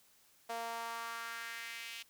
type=tone with high-pass filter sweep; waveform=sawtooth; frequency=230.9 Hz; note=A#3; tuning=16 cents flat; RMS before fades=-43 dBFS; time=0.49-2.03 s; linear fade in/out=10 ms; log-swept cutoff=660 to 2800 Hz; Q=2.4; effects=white hiss -67 dBFS RMS until 2.09 s